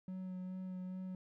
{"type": "tone with vibrato", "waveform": "triangle", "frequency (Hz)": 185, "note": "F#3", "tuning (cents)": 0, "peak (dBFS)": -39, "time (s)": [0.08, 1.15], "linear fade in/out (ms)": 2, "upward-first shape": "sine", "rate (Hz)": 2.4, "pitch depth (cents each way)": 15, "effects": []}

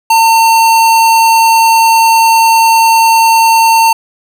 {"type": "tone", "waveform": "square", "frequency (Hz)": 905, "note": "A5", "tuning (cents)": 48, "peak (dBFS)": -5, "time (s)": [0.1, 3.93], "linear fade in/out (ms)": 5, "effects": []}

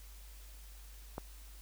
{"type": "click", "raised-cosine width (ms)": 1, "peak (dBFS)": -25, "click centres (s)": 1.181, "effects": ["added 50 Hz sine -50 dBFS peak until 1.61 s", "white hiss -59 dBFS RMS until 1.61 s"]}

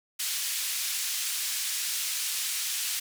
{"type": "band-pass noise", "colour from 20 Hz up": "white", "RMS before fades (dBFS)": -31, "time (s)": [0.19, 3], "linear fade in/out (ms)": 10, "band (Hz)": [2300, 11000], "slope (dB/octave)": 12, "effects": []}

